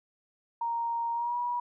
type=tone with pitch glide; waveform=sine; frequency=932.3 to 967.4 Hz; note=A#5 to B5; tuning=0 to -36 cents; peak=-28 dBFS; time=0.61-1.6 s; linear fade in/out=5 ms; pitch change=+64 cents; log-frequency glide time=1.13-1.37 s; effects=none